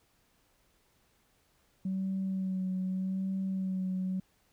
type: tone with vibrato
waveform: sine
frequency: 188.7 Hz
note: F#3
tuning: 34 cents sharp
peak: -29 dBFS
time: 1.85-4.2 s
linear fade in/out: 5 ms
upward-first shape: sine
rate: 0.83 Hz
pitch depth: 25 cents each way
effects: tanh soft clip ceiling -26 dBFS + pink hiss -70 dBFS RMS until 4.52 s